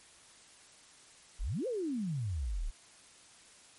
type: exponential two-way sweep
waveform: sine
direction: up then down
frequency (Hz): 30.94 to 536 to 30.94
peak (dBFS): -32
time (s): 1.39-2.71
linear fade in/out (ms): 20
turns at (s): 1.67
effects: white hiss -58 dBFS RMS until 3.78 s + MP3 48 kbps